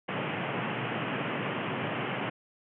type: band-pass noise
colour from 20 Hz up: pink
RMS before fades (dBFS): -33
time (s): 0.08-2.3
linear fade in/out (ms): 10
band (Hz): 110 to 3100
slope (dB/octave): 96
effects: none